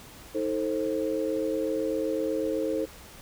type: chord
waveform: sine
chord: A diminished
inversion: second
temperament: just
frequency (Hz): 316.8 / 440 / 528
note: Eb4 / A4 / C5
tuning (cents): +31 / 0 / +16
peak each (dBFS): -30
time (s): 0.34-2.86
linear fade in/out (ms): 20
effects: pink hiss -48 dBFS RMS until 3.21 s